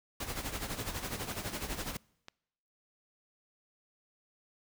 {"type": "noise with tremolo", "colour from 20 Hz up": "pink", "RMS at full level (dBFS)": -36, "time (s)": [0.2, 1.97], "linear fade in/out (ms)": 5, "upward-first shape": "sine", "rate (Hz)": 12, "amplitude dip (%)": 65}
{"type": "click", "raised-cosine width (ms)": 0.2, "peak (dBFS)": -28, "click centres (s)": 2.284}
{"effects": ["noise-tail reverb RT60 0.9 s tail -26 dB re dry"]}